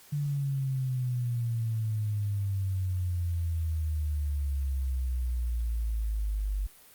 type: exponential sweep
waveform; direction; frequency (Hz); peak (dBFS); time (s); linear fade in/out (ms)
sine; down; 147 to 48.57; -27; 0.12-6.67; 10
effects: white hiss -55 dBFS RMS until 6.94 s + Opus 48 kbps